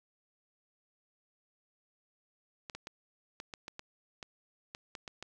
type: clicks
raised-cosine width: 0.2 ms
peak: -25 dBFS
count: 12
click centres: 2.698 / 2.75 / 2.871 / 3.401 / 3.538 / 3.681 / 3.794 / 4.228 / 4.749 / 4.952 / 5.078 / 5.226 s
effects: 10-bit